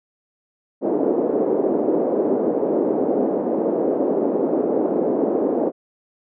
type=band-pass noise; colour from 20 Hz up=white; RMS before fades=-20 dBFS; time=0.81-5.72 s; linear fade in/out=50 ms; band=260 to 510 Hz; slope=24 dB/octave; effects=none